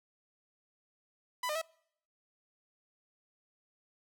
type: tone with pitch steps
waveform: sawtooth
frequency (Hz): 996 / 606 / 648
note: B5 / D#5 / E5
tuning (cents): +14 / -46 / -30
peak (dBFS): -29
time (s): 1.43-1.616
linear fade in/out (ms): 5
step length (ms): 62
effects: noise-tail reverb RT60 0.7 s tail -26 dB re dry